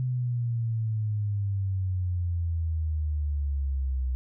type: exponential sweep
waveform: sine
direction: down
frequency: 128.2 to 63.2 Hz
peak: -25 dBFS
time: 0-4.15 s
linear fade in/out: 0 ms
effects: none